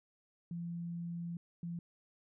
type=tone bursts at uneven times; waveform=sine; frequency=170.8 Hz; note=F3; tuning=38 cents flat; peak=-38 dBFS; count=2; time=0.51-1.37 / 1.63-1.79 s; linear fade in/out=2 ms; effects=none